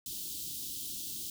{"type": "band-stop noise", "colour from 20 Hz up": "white", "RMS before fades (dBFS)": -40, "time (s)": [0.06, 1.3], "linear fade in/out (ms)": 2, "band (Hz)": [360, 3100], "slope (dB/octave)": 48, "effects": []}